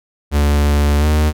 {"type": "tone with pitch glide", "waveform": "45% pulse", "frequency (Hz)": [72.8, 76.02], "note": ["D2", "D#2"], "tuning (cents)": [-15, -40], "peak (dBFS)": -11, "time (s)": [0.31, 1.33], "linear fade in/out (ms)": 50, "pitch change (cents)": 75, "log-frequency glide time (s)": [0.99, 1.05], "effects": []}